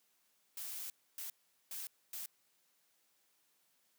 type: noise bursts at uneven times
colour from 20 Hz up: blue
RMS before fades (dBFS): -44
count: 4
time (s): 0.57-0.9 / 1.18-1.3 / 1.71-1.87 / 2.13-2.26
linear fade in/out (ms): 2
effects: white hiss -75 dBFS RMS until 3.98 s + high-pass 150 Hz 12 dB/octave